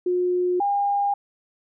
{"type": "tone pair in turn", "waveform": "sine", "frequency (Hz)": [359.5, 807.1], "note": ["F#4", "G#5"], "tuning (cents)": [-50, -50], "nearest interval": "octave + major second", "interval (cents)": 1400, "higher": "second", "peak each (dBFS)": -19, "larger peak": "neither", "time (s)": [[0.06, 0.6], [0.6, 1.14]], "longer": "neither", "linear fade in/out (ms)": 5, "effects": []}